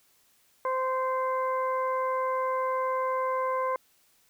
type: harmonic tone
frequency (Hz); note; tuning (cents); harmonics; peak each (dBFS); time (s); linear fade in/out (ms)
519; C5; -14; 1 / 2 / 3 / 4; -29 / -28 / -42 / -43; 0.65-3.76; 2
effects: white hiss -65 dBFS RMS until 4.29 s